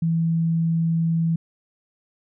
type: tone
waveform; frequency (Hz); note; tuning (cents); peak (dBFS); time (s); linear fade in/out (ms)
sine; 164.81; E3; 0; -18; 0.02-1.36; 5
effects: none